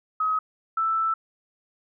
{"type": "tone pair in turn", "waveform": "sine", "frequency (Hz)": [1271, 1322.4], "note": ["D#6", "E6"], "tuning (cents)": [36, 5], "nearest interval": "minor second", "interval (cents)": 69, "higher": "second", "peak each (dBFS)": -21, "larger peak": "neither", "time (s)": [[0.2, 0.39], [0.77, 1.14]], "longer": "second", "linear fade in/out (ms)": 5, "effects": []}